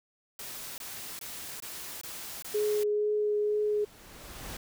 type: noise bursts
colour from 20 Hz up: white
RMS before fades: -41 dBFS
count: 6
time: 0.39-2.835 s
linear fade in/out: 2 ms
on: 390 ms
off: 21 ms
type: tone with vibrato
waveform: sine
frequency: 419.5 Hz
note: G#4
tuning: 17 cents sharp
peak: -25 dBFS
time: 2.54-3.85 s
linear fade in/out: 10 ms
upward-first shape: triangle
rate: 2.1 Hz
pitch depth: 11 cents each way
type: noise with exponential growth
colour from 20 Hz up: pink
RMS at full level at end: -39 dBFS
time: 2.86-4.57 s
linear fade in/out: 5 ms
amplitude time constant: 370 ms
effects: none